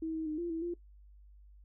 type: tone with pitch steps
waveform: sine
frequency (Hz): 321.9 / 319.2 / 307 / 344.3 / 326.5 / 346.1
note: E4 / D#4 / D#4 / F4 / E4 / F4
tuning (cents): -41 / +44 / -23 / -25 / -17 / -16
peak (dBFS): -33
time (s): 0.02-0.74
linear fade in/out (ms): 5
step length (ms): 120
effects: noise-tail reverb RT60 0.1 s tail -19 dB re dry + added 50 Hz sine -54 dBFS peak until 1.64 s